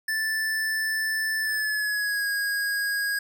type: tone with pitch glide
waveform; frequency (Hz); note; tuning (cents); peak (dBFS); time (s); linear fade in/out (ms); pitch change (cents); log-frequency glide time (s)
square; 1760 to 1642.1; A6 to G#6; 0 to -20; -25; 0.08-3.19; 5; -120; 1.4-2.28
effects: none